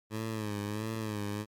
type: tone with vibrato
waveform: 15% pulse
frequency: 106.9 Hz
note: A2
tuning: 49 cents flat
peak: -27 dBFS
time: 0.1-1.46 s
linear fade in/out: 50 ms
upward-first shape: sine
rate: 1.5 Hz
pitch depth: 76 cents each way
effects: MP3 96 kbps